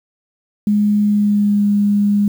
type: tone with pitch glide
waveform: sine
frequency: 207.7 to 204.4 Hz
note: G#3 to G#3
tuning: 0 to -27 cents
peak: -11 dBFS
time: 0.67-2.28 s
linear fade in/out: 2 ms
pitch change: -27 cents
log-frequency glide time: 1.01-1.66 s
effects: 7-bit

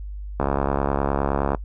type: click train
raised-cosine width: 1 ms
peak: -7 dBFS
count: 81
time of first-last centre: 0.4-1.548 s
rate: 69.7 Hz
effects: noise-tail reverb RT60 0.1 s tail -22 dB re dry + added 50 Hz sine -30 dBFS peak until 1.64 s

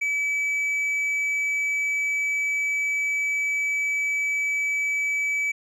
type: tone with tanh clipping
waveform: sine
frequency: 2294 Hz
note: D7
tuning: 41 cents flat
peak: -23 dBFS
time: 0.01-5.52 s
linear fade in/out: 10 ms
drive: 4 dB
effects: none

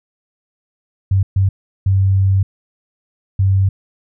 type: tone bursts at uneven times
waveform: sine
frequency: 96.5 Hz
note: G2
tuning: 27 cents flat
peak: -10 dBFS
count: 4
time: 1.11-1.23 / 1.36-1.49 / 1.86-2.43 / 3.39-3.69 s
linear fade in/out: 5 ms
effects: none

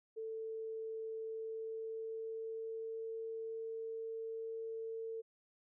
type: tone with pitch glide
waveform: sine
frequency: 444.4 to 449.8 Hz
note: A4 to A4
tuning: +17 to +38 cents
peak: -40 dBFS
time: 0.16-5.22 s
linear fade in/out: 20 ms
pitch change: +21 cents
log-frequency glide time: 1.22-3.35 s
effects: none

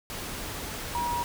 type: tone in noise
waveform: sine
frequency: 957 Hz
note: A#5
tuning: 45 cents sharp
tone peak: -27 dBFS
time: 0.95-1.23 s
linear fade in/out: 0 ms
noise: pink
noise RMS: -36 dBFS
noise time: 0.1-1.24 s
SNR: +6 dB
effects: none

